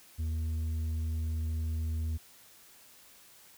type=tone with tanh clipping; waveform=sine; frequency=79.9 Hz; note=D#2; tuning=47 cents sharp; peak=-31 dBFS; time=0.18-2.18 s; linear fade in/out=20 ms; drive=5 dB; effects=white hiss -57 dBFS RMS until 3.57 s